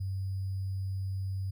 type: tone with sample-and-hold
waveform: sine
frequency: 95.7 Hz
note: G2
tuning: 41 cents flat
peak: -31 dBFS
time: 0-1.51 s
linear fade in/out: 10 ms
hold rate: 4900 Hz
effects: none